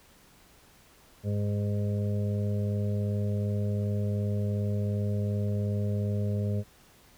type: harmonic tone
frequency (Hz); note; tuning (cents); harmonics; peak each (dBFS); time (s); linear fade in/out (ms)
102.7; G#2; -19; 1 / 2 / 4 / 5 / 6; -27 / -33 / -39 / -41 / -43; 1.23-6.64; 50
effects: pink hiss -58 dBFS RMS until 7.17 s